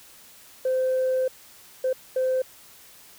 sine tone bursts at uneven times, 517 Hz, C5, 21 cents flat, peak -19 dBFS, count 3, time 0.65-1.28 / 1.84-1.93 / 2.16-2.42 s, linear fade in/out 5 ms, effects tanh soft clip ceiling -18 dBFS + white hiss -50 dBFS RMS until 3.18 s

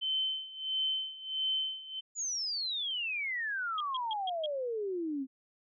sine tone with tremolo, 3074 Hz, G7, 35 cents flat, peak -28 dBFS, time 0.01-2.01 s, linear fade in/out 20 ms, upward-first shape sine, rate 1.5 Hz, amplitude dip 85%
sine exponential sweep, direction down, 7040 to 257.5 Hz, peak -32 dBFS, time 2.15-5.27 s, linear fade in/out 50 ms
sine tone bursts, 3261 Hz, G#7, 32 cents flat, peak -34 dBFS, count 5, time 3.78-4.46 s, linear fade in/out 2 ms, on 24 ms, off 140 ms
effects none

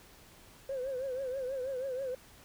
sine tone with vibrato, 523.3 Hz, C5, in tune, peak -32 dBFS, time 0.69-2.15 s, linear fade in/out 5 ms, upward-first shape triangle, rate 6.2 Hz, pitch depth 110 cents each way, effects tanh soft clip ceiling -30 dBFS + pink hiss -57 dBFS RMS until 2.44 s

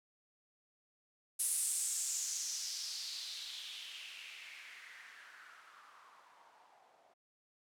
violet noise with low-pass filter sweep, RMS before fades -43 dBFS, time 1.39-7.14 s, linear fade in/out 10 ms, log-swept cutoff 10000 to 670 Hz, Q 3.6, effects none

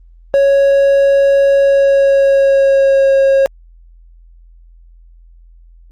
triangle tone with pitch glide, 554 to 543.2 Hz, C#5 to C#5, -1 to -35 cents, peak -5 dBFS, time 0.34-3.46 s, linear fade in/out 0 ms, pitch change -34 cents, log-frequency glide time 1.61-3.14 s, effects added 42 Hz sine -39 dBFS peak until 5.91 s + Opus 24 kbps

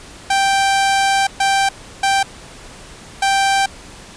sawtooth tone bursts at uneven times, 784 Hz, G5, in tune, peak -9 dBFS, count 4, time 0.3-1.27 / 1.4-1.69 / 2.03-2.23 / 3.22-3.66 s, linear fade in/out 5 ms, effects pink hiss -38 dBFS RMS until 4.16 s + resampled to 22050 Hz

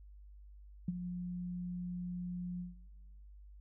sine tone with ADSR envelope, 177.9 Hz, F3, 32 cents sharp, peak -29 dBFS, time 0.88-2.75 s, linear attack 4 ms, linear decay 29 ms, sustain -8 dB, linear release 150 ms, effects noise-tail reverb RT60 1.0 s tail -17 dB re dry + added 50 Hz sine -52 dBFS peak until 3.6 s

